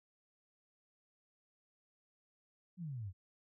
sine exponential sweep, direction down, 189.2 to 87.31 Hz, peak -40 dBFS, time 2.77-3.13 s, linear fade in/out 50 ms, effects none

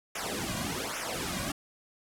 pink noise with flanger, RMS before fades -34 dBFS, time 0.15-1.52 s, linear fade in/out 5 ms, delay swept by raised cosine 0.23 to 2.33 ms, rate 1.2 Hz, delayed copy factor -0.9, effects low-pass 12000 Hz 12 dB/octave

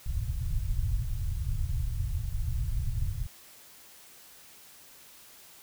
pink low-pass noise, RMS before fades -30 dBFS, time 0.06-3.27 s, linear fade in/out 5 ms, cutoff 130 Hz, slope 48 dB/octave, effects white hiss -53 dBFS RMS until 5.62 s

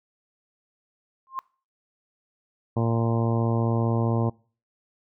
sine tone with exponential growth, 1060 Hz, C6, 22 cents sharp, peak -23 dBFS, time 1.27-1.39 s, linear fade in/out 0 ms, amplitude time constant 26 ms
harmonic tone, 115.3 Hz, A#2, 19 cents flat, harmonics 1 / 2 / 3 / 4 / 5 / 6 / 7 / 8 / 9, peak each -23 / -27 / -31 / -32 / -34 / -37 / -38 / -38 / -38 dBFS, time 2.76-4.3 s, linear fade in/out 10 ms
effects noise-tail reverb RT60 0.4 s tail -24 dB re dry

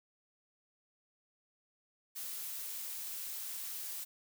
blue noise, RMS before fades -42 dBFS, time 2.15-4.05 s, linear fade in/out 20 ms, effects none

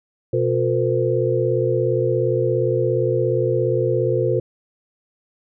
sine tone cluster, 124.5 / 358.2 / 452.8 / 510 Hz, B2 / F4 / A4 / C5, +14 / +44 / +50 / -44 cents, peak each -22 dBFS, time 0.33-4.4 s, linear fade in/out 5 ms, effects none

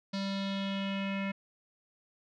square tone with low-pass filter sweep, 196 Hz, G3, in tune, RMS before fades -34 dBFS, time 0.13-1.32 s, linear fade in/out 10 ms, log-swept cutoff 4500 to 2300 Hz, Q 3.9, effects none

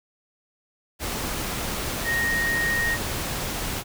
sine tone in noise, 1864.7 Hz, A#6, in tune, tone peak -22 dBFS, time 2.04-2.98 s, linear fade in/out 50 ms, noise pink, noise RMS -29 dBFS, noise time 0.99-3.84 s, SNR +4 dB, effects none

